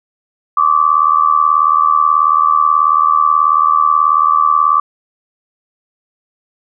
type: tone with amplitude modulation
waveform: sine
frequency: 1157 Hz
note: D6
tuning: 26 cents flat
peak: -4 dBFS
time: 0.57-4.8 s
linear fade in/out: 5 ms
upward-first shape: sine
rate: 78.4 Hz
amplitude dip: 90%
effects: none